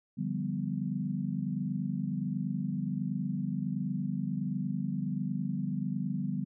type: chord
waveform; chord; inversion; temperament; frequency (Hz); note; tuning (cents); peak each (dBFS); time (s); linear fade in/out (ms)
sine; G dominant seventh; second; equal; 146.83 / 174.61 / 196 / 246.9; D3 / F3 / G3 / B3; 0 / 0 / 0 / 0; -36 / -37 / -34 / -37; 0.17-6.45; 20
effects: none